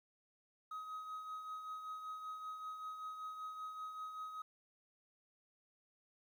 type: tone with tremolo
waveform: triangle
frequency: 1264 Hz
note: D#6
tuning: 27 cents sharp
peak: -39 dBFS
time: 0.71-4.42 s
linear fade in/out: 5 ms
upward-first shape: triangle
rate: 5.2 Hz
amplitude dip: 55%
effects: tanh soft clip ceiling -36 dBFS + 12-bit